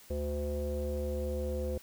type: tone with low-pass filter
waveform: square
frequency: 73.2 Hz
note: D2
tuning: 5 cents flat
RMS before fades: -34 dBFS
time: 0.1-1.78 s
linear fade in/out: 5 ms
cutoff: 480 Hz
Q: 9.3
effects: white hiss -56 dBFS RMS until 1.82 s